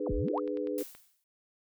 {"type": "chord", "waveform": "sine", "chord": "G# diminished", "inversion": "second", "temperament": "just", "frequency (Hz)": [299, 415.3, 498.4], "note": ["D4", "G#4", "B4"], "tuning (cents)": [31, 0, 16], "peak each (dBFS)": -35, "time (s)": [0, 0.83], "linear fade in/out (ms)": 5}
{"type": "exponential two-way sweep", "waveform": "sine", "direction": "down then up", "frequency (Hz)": [1383, 30.39, 1383], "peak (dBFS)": -30, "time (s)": [0.06, 0.4], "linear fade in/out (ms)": 20, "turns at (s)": 0.13}
{"type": "clicks", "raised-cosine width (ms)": 0.3, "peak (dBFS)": -34, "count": 7, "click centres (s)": [0.284, 0.378, 0.477, 0.572, 0.672, 0.81, 0.95]}
{"type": "noise with exponential decay", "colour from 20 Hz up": "blue", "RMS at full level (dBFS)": -40, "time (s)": [0.78, 1.24], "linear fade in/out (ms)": 1, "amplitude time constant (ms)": 99}
{"effects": []}